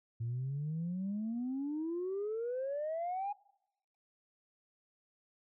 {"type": "exponential sweep", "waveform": "sine", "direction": "up", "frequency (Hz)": [112.7, 830], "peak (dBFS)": -33, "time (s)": [0.2, 3.33], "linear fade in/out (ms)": 10, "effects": ["noise-tail reverb RT60 0.9 s tail -25 dB re dry", "tanh soft clip ceiling -31 dBFS"]}